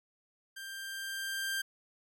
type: tone with level ramp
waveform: sawtooth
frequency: 1583 Hz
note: G6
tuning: 17 cents sharp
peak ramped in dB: -39 to -28 dBFS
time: 0.56-1.62 s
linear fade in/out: 10 ms
effects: none